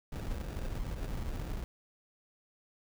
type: noise with sample-and-hold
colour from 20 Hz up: brown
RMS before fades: -37 dBFS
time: 0.12-1.64 s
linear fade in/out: 2 ms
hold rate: 1050 Hz
effects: none